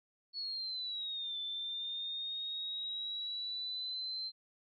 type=linear two-way sweep; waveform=sine; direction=down then up; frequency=4411 to 3520 to 4120 Hz; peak=-37 dBFS; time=0.33-4.32 s; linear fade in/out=50 ms; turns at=1.38 s; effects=none